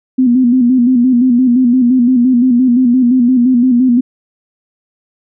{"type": "tone with vibrato", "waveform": "sine", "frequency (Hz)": 248.7, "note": "B3", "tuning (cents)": 12, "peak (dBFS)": -6, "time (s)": [0.18, 4.01], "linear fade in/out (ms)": 10, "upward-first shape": "square", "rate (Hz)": 5.8, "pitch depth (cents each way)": 65, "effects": []}